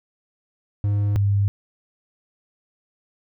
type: tone pair in turn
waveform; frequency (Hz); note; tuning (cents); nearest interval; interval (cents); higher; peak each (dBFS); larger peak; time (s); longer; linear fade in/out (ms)
triangle / sine; 102.3 / 100.37; G#2 / G2; -26 / +41; unison; 33; first; -16; neither; 0.84-1.16 / 1.16-1.48; neither; 0
effects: none